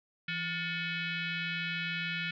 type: tone with frequency modulation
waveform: sine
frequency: 166.3 Hz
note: E3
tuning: 16 cents sharp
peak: -32 dBFS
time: 0.28-2.31 s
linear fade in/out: 5 ms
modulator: 798 Hz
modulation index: 3.8
effects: none